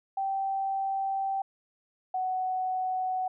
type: tone pair in turn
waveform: sine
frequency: 778 / 744.7 Hz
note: G5 / F#5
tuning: -13 / +11 cents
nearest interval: minor second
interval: 76 cents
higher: first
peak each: -27 dBFS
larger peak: neither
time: 0.17-1.42 / 2.14-3.28 s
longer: first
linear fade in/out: 5 ms
effects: none